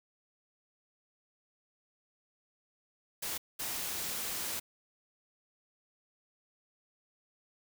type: noise bursts at uneven times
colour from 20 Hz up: white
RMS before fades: -37 dBFS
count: 2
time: 3.22-3.38 / 3.59-4.6 s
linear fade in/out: 10 ms
effects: none